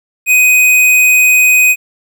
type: tone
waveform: square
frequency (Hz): 2500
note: D#7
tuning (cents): +8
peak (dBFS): -6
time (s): 0.26-1.76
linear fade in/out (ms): 50
effects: 8-bit